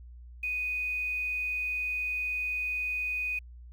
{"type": "tone with quantisation", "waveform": "sine", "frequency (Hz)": 2489, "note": "D#7", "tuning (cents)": 0, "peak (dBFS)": -29, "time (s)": [0.43, 3.39], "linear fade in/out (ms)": 5, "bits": 9, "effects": ["added 60 Hz sine -45 dBFS peak until 3.72 s"]}